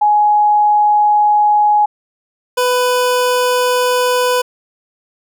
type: tone pair in turn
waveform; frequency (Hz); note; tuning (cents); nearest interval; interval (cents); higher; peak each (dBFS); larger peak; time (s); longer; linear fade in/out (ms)
sine / 25% pulse; 837 / 497.7; G#5 / B4; +13 / +13; major sixth; 900; first; -8 / -8; neither; 0.01-1.86 / 2.57-4.42; neither; 10
effects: none